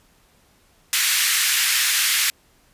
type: high-pass noise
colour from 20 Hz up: pink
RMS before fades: -19 dBFS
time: 0.93-2.3 s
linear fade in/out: 0 ms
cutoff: 1700 Hz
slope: 24 dB/octave
effects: pink hiss -58 dBFS RMS until 2.73 s + resampled to 32000 Hz